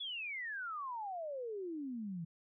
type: exponential sweep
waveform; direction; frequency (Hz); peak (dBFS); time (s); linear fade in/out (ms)
sine; down; 3473 to 159.3; -39; 0-2.25; 10
effects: none